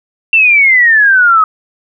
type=exponential sweep; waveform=sine; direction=down; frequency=2722 to 1257 Hz; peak=-4 dBFS; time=0.33-1.44 s; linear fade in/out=2 ms; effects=none